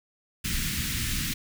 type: band-stop noise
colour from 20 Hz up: pink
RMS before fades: -29 dBFS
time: 0.44-1.34 s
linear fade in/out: 10 ms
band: 250 to 1700 Hz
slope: 24 dB/octave
effects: none